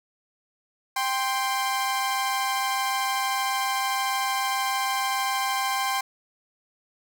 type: tone pair together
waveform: sawtooth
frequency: 788.2 / 1046.5 Hz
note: G5 / C6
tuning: +9 / 0 cents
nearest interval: perfect fourth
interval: 491 cents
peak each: -23 dBFS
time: 0.96-6.01 s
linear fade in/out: 5 ms
effects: none